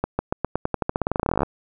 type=accelerating click train; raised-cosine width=1 ms; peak=-7 dBFS; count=26; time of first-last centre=0.04-1.432 s; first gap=150 ms; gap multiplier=0.9; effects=none